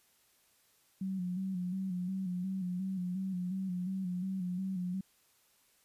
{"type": "tone with vibrato", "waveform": "sine", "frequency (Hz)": 185, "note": "F#3", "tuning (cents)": 0, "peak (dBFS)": -33, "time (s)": [1.01, 5.01], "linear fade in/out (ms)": 5, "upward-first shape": "square", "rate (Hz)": 2.8, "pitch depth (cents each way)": 52, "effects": ["white hiss -69 dBFS RMS until 5.84 s", "resampled to 32000 Hz"]}